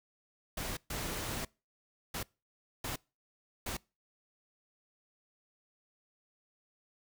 pink noise bursts at uneven times, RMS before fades -38 dBFS, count 5, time 0.57-0.77 / 0.9-1.45 / 2.14-2.23 / 2.84-2.96 / 3.66-3.77 s, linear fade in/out 5 ms, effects noise-tail reverb RT60 0.3 s tail -25 dB re dry

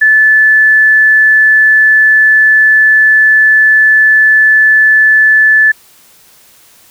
sine tone, 1740 Hz, A6, 20 cents flat, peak -3 dBFS, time 0.01-5.72 s, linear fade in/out 10 ms, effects white hiss -43 dBFS RMS until 6.9 s

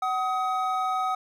triangle tone pair together, 751.8 / 1262 Hz, F#5 / D#6, +27 / +24 cents, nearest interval major sixth, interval 897 cents, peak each -25 dBFS, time 0.02-1.15 s, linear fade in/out 5 ms, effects none

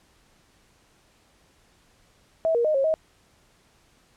sine tone with pitch steps, 649 / 471.8 / 616 / 543 / 634 Hz, E5 / A#4 / D#5 / C#5 / D#5, -27 / +21 / -17 / -36 / +32 cents, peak -19 dBFS, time 2.45-2.94 s, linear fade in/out 0 ms, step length 98 ms, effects pink hiss -61 dBFS RMS until 4.16 s + low-pass 10000 Hz 12 dB/octave

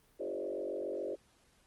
sine tone with frequency modulation, 466.2 Hz, A#4, in tune, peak -35 dBFS, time 0.19-1.16 s, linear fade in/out 20 ms, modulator 47.1 Hz, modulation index 2.8, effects pink hiss -68 dBFS RMS until 1.66 s + Opus 24 kbps

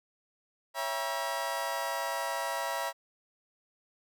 30% pulse chord, C# diminished seventh, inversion none, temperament just, 554.4 / 665.2 / 798.3 / 957.9 Hz, C#5 / E5 / G5 / Bb5, 0 / +16 / +31 / +47 cents, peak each -36 / -34 / -38 / -32 dBFS, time 0.74-2.93 s, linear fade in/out 50 ms, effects none

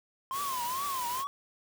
white noise, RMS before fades -39 dBFS, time 0.31-1.25 s, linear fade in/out 50 ms
triangle tone with vibrato, 1046.5 Hz, C6, in tune, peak -30 dBFS, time 0.31-1.27 s, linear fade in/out 0 ms, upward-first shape triangle, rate 2.3 Hz, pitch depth 190 cents each way
effects none

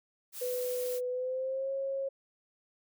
blue noise, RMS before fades -42 dBFS, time 0.32-1.01 s, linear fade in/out 50 ms
sine tone with pitch glide, 498.2 to 543.3 Hz, B4 to C#5, +15 to -35 cents, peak -31 dBFS, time 0.41-2.09 s, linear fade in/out 10 ms, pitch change +150 cents, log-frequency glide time 1.09-1.71 s
effects none

